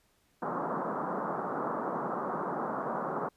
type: band-pass noise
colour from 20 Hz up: white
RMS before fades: -34 dBFS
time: 0.42-3.29 s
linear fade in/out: 5 ms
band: 150 to 1300 Hz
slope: 48 dB/octave
effects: pink hiss -70 dBFS RMS until 3.36 s + resampled to 32000 Hz